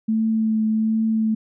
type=tone with vibrato; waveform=sine; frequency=220 Hz; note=A3; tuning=in tune; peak=-17 dBFS; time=0.08-1.35 s; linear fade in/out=10 ms; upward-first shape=triangle; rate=1.3 Hz; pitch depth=18 cents each way; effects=none